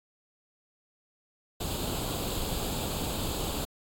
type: noise with comb filter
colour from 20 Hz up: pink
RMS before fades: -33 dBFS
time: 1.6-3.65 s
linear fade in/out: 10 ms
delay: 0.26 ms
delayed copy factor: +0.7
effects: AAC 64 kbps